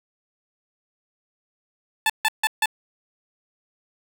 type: tone bursts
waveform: 15% pulse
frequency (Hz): 876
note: A5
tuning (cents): -8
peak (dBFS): -11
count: 4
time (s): 2.06-2.658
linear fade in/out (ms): 2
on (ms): 37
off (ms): 150
effects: none